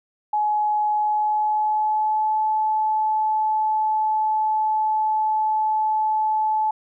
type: tone with pitch glide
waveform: sine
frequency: 845 to 864.8 Hz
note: G#5 to A5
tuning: +30 to -30 cents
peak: -18 dBFS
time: 0.33-6.71 s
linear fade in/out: 5 ms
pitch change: +40 cents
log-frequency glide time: 0.93-2.41 s
effects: none